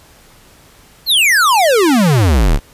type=exponential sweep; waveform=square; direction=down; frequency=4435 to 30.87 Hz; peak=-9 dBFS; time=1.06-2.6 s; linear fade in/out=50 ms; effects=pink hiss -45 dBFS RMS until 2.73 s + resampled to 32000 Hz